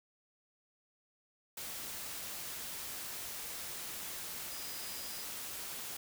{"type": "tone in noise", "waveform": "sine", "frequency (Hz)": 4947, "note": "D#8", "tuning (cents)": -11, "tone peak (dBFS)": -50, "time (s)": [4.51, 5.23], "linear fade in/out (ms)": 5, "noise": "white", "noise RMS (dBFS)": -43, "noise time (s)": [1.57, 5.97], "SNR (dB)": -10, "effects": []}